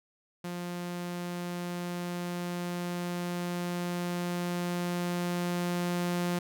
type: tone with level ramp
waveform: sawtooth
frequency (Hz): 175.8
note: F3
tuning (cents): +12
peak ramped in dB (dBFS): -31 to -24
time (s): 0.44-6.39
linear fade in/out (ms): 5
effects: none